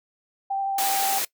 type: tone with vibrato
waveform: sine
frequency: 784 Hz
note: G5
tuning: in tune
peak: -23 dBFS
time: 0.5-1.19 s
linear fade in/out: 10 ms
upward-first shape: triangle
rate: 12 Hz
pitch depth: 13 cents each way
type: noise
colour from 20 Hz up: white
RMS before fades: -26 dBFS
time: 0.78-1.25 s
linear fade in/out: 5 ms
effects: noise-tail reverb RT60 0.1 s tail -21 dB re dry + high-pass 300 Hz 12 dB/octave